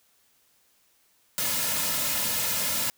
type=noise with comb filter; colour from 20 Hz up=white; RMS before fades=-27 dBFS; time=1.38-2.9 s; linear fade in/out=0 ms; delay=2.6 ms; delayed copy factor=-0.8; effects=white hiss -65 dBFS RMS until 2.97 s